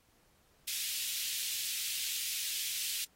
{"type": "high-pass noise", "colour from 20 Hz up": "pink", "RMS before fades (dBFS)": -37, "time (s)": [0.67, 3.05], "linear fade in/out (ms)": 10, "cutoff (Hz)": 2700, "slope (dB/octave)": 24, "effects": ["pink hiss -69 dBFS RMS until 3.15 s", "AAC 48 kbps"]}